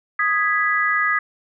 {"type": "chord", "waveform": "sine", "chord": "G# minor", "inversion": "second", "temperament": "equal", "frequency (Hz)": [1244.5, 1661.2, 1975.5], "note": ["D#6", "G#6", "B6"], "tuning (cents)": [0, 0, 0], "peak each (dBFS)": -21, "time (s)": [0.19, 1.19], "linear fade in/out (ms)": 5, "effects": []}